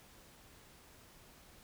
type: silence
effects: pink hiss -60 dBFS RMS until 1.63 s